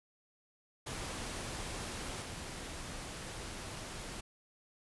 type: noise with level steps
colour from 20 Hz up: pink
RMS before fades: -41 / -44 dBFS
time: 0.86-4.21 s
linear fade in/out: 10 ms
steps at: 2.22 s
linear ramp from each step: 2 ms
effects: resampled to 24000 Hz